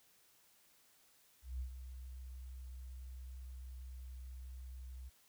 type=tone with ADSR envelope; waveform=sine; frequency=63.5 Hz; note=B1; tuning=49 cents sharp; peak=-37 dBFS; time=1.42-5.1 s; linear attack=180 ms; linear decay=92 ms; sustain=-9 dB; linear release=23 ms; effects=white hiss -69 dBFS RMS until 5.28 s